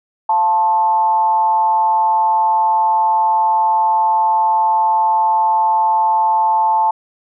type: tone with frequency modulation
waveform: sine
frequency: 880 Hz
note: A5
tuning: in tune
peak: -11 dBFS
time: 0.29-6.91 s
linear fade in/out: 5 ms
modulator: 185 Hz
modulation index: 0.45
effects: none